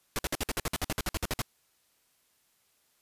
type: noise bursts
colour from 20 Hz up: pink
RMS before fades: -30 dBFS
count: 16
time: 0.16-1.418 s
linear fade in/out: 0 ms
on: 28 ms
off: 54 ms
effects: white hiss -70 dBFS RMS until 3.01 s + resampled to 32000 Hz